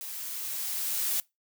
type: noise with level ramp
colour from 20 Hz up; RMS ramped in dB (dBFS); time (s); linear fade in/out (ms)
blue; -39 to -28; 0.01-1.2; 0
effects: noise-tail reverb RT60 0.2 s tail -23 dB re dry